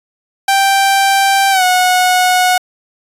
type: tone with pitch glide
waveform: sawtooth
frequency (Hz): 784 to 731.5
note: G5 to F#5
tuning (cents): 0 to -20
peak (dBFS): -5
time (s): 0.48-2.58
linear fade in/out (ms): 5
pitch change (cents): -120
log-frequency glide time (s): 1.51-1.63
effects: resampled to 32000 Hz